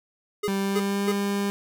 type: tone bursts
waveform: square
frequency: 415.3 Hz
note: G#4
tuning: in tune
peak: -24 dBFS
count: 3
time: 0.43-1.123 s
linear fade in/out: 10 ms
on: 51 ms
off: 270 ms
type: tone with pitch glide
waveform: 30% pulse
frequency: 196 to 200.7 Hz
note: G3 to G3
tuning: 0 to +41 cents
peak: -21 dBFS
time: 0.48-1.5 s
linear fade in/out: 0 ms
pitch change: +41 cents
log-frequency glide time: 0.59-1.08 s
effects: none

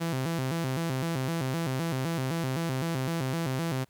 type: tone with vibrato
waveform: sawtooth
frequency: 147.6 Hz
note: D3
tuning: 9 cents sharp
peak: -24 dBFS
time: 0-3.85 s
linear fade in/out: 20 ms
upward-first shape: square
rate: 3.9 Hz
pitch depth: 210 cents each way
effects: pink hiss -67 dBFS RMS until 3.89 s

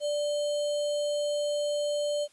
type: tone with sample-and-hold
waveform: sine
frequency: 587.3 Hz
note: D5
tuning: in tune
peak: -26 dBFS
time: 0-2.28 s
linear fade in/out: 50 ms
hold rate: 3675 Hz
effects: white hiss -62 dBFS RMS until 2.32 s + resampled to 24000 Hz

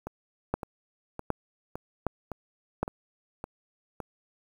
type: two click trains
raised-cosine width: 1 ms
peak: -21 / -12 dBFS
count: 8 / 4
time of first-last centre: 0.07-4.003 / 0.54-2.83 s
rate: 1.78 / 1.31 Hz
effects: 8-bit

